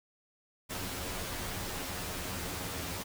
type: noise with comb filter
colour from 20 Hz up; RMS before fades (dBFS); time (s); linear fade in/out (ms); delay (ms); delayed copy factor
pink; -38; 0.69-3.04; 20; 11; +0.65
effects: none